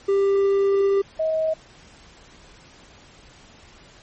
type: tone pair in turn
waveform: triangle / sine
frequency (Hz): 395.2 / 635.3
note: G4 / D#5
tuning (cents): +14 / +36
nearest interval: minor sixth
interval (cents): 822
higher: second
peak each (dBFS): -14 / -19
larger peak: first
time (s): 0.08-1.02 / 1.19-1.54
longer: first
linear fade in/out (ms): 10
effects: pink hiss -49 dBFS RMS until 4.02 s + MP3 32 kbps